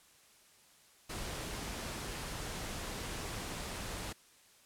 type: noise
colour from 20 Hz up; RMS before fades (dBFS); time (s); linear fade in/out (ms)
pink; -41; 1.09-4.13; 10
effects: white hiss -63 dBFS RMS until 4.65 s + low-pass 11000 Hz 12 dB/octave

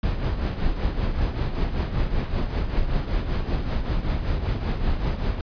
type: noise with tremolo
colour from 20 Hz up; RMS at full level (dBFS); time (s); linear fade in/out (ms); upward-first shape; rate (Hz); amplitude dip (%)
brown; -21; 0.03-5.41; 2; triangle; 5.2; 65
effects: resampled to 11025 Hz

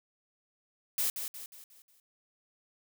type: noise with echo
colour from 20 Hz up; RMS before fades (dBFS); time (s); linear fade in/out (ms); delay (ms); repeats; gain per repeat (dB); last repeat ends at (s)
blue; -30; 0.98-1.1; 2; 180; 5; -7; 2
effects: none

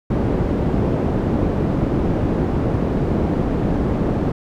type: low-pass noise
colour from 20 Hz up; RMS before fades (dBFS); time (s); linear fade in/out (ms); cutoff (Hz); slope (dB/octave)
white; -19; 0.1-4.32; 5; 320; 12
effects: none

